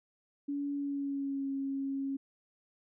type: tone with pitch glide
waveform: sine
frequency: 284.3 to 273.2 Hz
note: C#4 to C#4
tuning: +44 to -25 cents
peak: -32 dBFS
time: 0.48-2.17 s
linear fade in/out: 10 ms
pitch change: -69 cents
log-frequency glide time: 0.74-1.5 s
effects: none